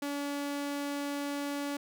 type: tone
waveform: sawtooth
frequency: 285.4 Hz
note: D4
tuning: 49 cents flat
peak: -29 dBFS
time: 0.02-1.77 s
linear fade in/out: 5 ms
effects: none